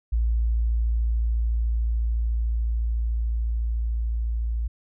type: tone with level ramp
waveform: sine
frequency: 56.9 Hz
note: A#1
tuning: 41 cents flat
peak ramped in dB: -19 to -23 dBFS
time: 0.12-4.68 s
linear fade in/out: 10 ms
effects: none